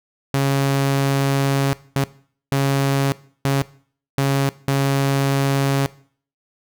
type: tone bursts at uneven times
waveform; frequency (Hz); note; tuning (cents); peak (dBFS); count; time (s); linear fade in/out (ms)
sawtooth; 137.8; C#3; -10; -12; 6; 0.34-1.73 / 1.96-2.04 / 2.52-3.12 / 3.45-3.62 / 4.18-4.49 / 4.68-5.86; 0
effects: noise-tail reverb RT60 0.5 s tail -19 dB re dry